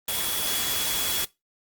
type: tone in noise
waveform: sine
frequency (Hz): 3363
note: G#7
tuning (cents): +21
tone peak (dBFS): -31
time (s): 0.08-1.25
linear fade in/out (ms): 5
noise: white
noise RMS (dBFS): -27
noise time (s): 0.08-1.25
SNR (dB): -7
effects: noise-tail reverb RT60 0.2 s tail -20 dB re dry + Opus 24 kbps